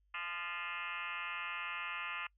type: tone with frequency modulation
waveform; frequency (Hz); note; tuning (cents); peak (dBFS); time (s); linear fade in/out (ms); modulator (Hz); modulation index
sine; 1925; B6; -45; -38; 0.14-2.27; 5; 178; 5
effects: noise-tail reverb RT60 0.1 s tail -25 dB re dry + added 50 Hz sine -70 dBFS peak until 2.37 s